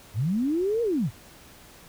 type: linear two-way sweep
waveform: sine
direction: up then down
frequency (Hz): 89.2 to 481.1 to 89.2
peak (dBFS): -22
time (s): 0.14-1.11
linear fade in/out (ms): 50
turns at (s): 0.82
effects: pink hiss -50 dBFS RMS until 1.88 s